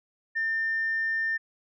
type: tone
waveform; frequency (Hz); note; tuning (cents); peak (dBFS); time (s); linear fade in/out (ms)
sine; 1800; A6; +39; -24; 0.35-1.38; 20
effects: tanh soft clip ceiling -20 dBFS